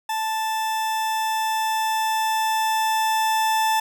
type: tone with level ramp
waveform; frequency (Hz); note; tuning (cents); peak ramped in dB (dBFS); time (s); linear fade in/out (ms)
40% pulse; 880; A5; 0; -22 to -17; 0.09-3.8; 5
effects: none